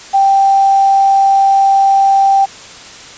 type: tone with quantisation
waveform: sine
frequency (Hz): 784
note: G5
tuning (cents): 0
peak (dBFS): -6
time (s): 0.13-2.46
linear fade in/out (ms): 20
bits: 5
effects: white hiss -33 dBFS RMS until 3.17 s + resampled to 16000 Hz